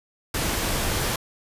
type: noise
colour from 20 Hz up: pink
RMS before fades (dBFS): -25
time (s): 0.34-1.16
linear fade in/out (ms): 5
effects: resampled to 32000 Hz